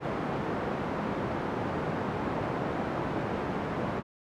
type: band-pass noise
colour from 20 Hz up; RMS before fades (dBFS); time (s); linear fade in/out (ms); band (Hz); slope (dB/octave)
pink; -32; 0-4.03; 50; 140 to 1200; 12
effects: none